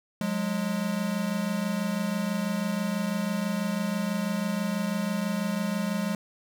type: tone pair together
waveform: square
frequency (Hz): 181.3 / 207.4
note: F#3 / G#3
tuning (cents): -35 / -2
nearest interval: major second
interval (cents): 233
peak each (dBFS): -31 / -29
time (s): 0.21-6.15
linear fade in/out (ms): 2
effects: none